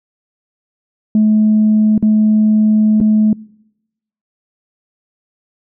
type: tone with dropouts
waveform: sine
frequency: 214.9 Hz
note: A3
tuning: 41 cents flat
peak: -6 dBFS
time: 1.15-3.33 s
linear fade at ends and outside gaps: 2 ms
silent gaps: 1.979-2.026 / 3.003-3.011 s
effects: noise-tail reverb RT60 0.9 s tail -25 dB re dry + tanh soft clip ceiling -4 dBFS